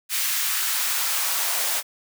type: noise with high-pass filter sweep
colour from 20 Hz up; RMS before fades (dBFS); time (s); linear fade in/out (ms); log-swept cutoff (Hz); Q
white; -24; 0.09-1.83; 50; 1800 to 600; 1.1
effects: none